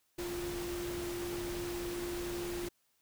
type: tone in noise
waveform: sine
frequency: 349.2 Hz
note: F4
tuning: in tune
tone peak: -37 dBFS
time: 0.18-2.69 s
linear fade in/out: 10 ms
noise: pink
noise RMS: -43 dBFS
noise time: 0.18-2.69 s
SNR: +3 dB
effects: white hiss -75 dBFS RMS until 3.01 s